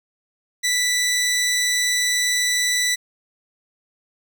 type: tone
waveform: 15% pulse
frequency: 1975.5 Hz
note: B6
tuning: in tune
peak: -12 dBFS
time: 0.63-2.96 s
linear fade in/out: 20 ms
effects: none